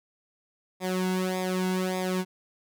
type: tone with flanger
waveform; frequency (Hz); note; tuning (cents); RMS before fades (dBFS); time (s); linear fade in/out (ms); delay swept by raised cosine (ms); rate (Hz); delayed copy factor
sawtooth; 185; F#3; 0; -28; 0.8-2.25; 50; 0.68 to 1.67; 1.7; -0.85
effects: none